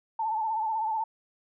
sine tone with vibrato, 880 Hz, A5, in tune, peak -26 dBFS, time 0.19-1.04 s, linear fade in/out 5 ms, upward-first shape sine, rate 16 Hz, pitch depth 59 cents each way, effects none

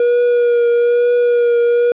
triangle tone with vibrato, 479.2 Hz, A#4, 48 cents sharp, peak -8 dBFS, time 0-1.92 s, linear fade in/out 2 ms, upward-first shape triangle, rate 1.1 Hz, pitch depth 22 cents each way, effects resampled to 8000 Hz + 8-bit

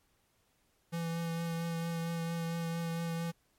square tone with vibrato, 167 Hz, E3, 23 cents sharp, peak -34 dBFS, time 0.92-3.32 s, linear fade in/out 20 ms, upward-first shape triangle, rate 4.4 Hz, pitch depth 17 cents each way, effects pink hiss -73 dBFS RMS until 3.58 s + MP3 64 kbps

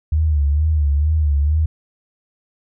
sine tone with vibrato, 74.8 Hz, D2, 32 cents sharp, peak -13 dBFS, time 0.12-1.66 s, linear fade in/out 5 ms, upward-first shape sine, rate 2.2 Hz, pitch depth 94 cents each way, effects none

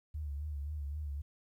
sine tone with vibrato, 73.42 Hz, D2, in tune, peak -36 dBFS, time 0.14-1.22 s, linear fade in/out 10 ms, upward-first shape sine, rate 3.8 Hz, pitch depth 75 cents each way, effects 12-bit

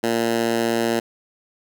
10% pulse tone with high-pass filter, 115.8 Hz, A#2, 11 cents flat, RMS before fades -21 dBFS, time 0.03-1 s, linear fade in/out 10 ms, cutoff 250 Hz, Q 1.2, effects none

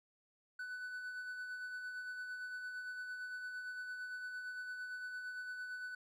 triangle tone with tremolo, 1495 Hz, F#6, 17 cents sharp, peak -39 dBFS, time 0.59-5.95 s, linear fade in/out 5 ms, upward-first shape sine, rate 8.8 Hz, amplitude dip 35%, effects none

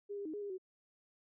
sine tone with pitch steps, 406.7 / 402.5 / 312.3 / 413.3 / 405.1 / 374 Hz, G#4 / G4 / D#4 / G#4 / G#4 / F#4, -36 / +46 / +7 / -8 / -43 / +19 cents, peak -39 dBFS, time 0.09-0.582 s, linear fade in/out 20 ms, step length 82 ms, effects none

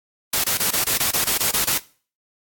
white noise bursts, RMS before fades -20 dBFS, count 11, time 0.33-1.78 s, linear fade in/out 5 ms, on 110 ms, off 24 ms, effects noise-tail reverb RT60 0.4 s tail -19 dB re dry + AAC 64 kbps

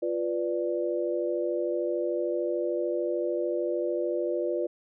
sine chord, B diminished, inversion second, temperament equal, 349.2 / 493.9 / 587.3 Hz, F4 / B4 / D5, 0 / 0 / 0 cents, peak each -29 / -31 / -31 dBFS, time 0.02-4.67 s, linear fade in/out 10 ms, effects none

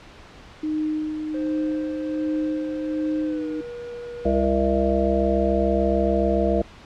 sine tone with tremolo, 308.2 Hz, D#4, 16 cents flat, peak -21 dBFS, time 0.63-3.61 s, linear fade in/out 5 ms, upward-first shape sine, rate 1.3 Hz, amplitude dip 45%
triangle tone with pitch glide, 523.3 to 479.9 Hz, C5 to B4, 0 to -50 cents, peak -30 dBFS, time 1.34-4.45 s, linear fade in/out 5 ms, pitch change -150 cents, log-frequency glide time 3.23-3.47 s
harmonic tone, 67 Hz, C2, 42 cents sharp, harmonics 1 / 3 / 5 / 7 / 9 / 10, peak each -25 / -25 / -25 / -25 / -25 / -25 dBFS, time 4.25-6.62 s, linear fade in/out 5 ms
effects pink hiss -45 dBFS RMS until 6.85 s + low-pass 4000 Hz 12 dB/octave

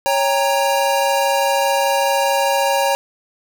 square chord, G diminished, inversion second, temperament equal with one note detuned, 554.4 / 799.1 / 932.3 Hz, Db5 / G5 / Bb5, 0 / +33 / 0 cents, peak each -19 / -21 / -20 dBFS, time 0.06-2.95 s, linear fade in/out 0 ms, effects none

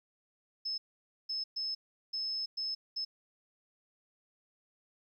sine tone bursts at uneven times, 5210 Hz, E8, 21 cents flat, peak -33 dBFS, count 6, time 0.65-0.78 / 1.29-1.44 / 1.56-1.75 / 2.13-2.46 / 2.57-2.75 / 2.96-3.05 s, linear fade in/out 10 ms, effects 12-bit

